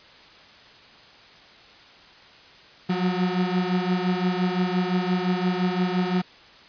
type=beating tone pair; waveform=35% pulse; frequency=179.6 / 185.4 Hz; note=F3 / F#3; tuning=+49 / +4 cents; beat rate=5.8 Hz; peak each=-22 / -24 dBFS; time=2.89-6.22 s; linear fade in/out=10 ms; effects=white hiss -49 dBFS RMS until 6.68 s + resampled to 11025 Hz